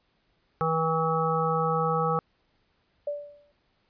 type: harmonic tone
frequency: 161.6 Hz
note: E3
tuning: 34 cents flat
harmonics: 1 / 3 / 5 / 7 / 8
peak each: -29 / -28 / -30 / -31 / -29 dBFS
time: 0.61-2.19 s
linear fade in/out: 0 ms
type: tone with exponential decay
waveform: sine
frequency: 582 Hz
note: D5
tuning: 16 cents flat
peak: -25 dBFS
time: 3.07-3.52 s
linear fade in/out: 5 ms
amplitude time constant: 96 ms
effects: pink hiss -70 dBFS RMS until 3.89 s + resampled to 11025 Hz